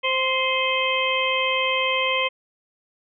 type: harmonic tone with a mistuned harmonic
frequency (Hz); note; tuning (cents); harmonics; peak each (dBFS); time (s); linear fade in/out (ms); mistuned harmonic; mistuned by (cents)
523; C5; -1; 1 / 2 / 4 / 5 / 6; -26 / -26 / -26 / -26 / -26; 0.03-2.29; 20; 5; -36
effects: none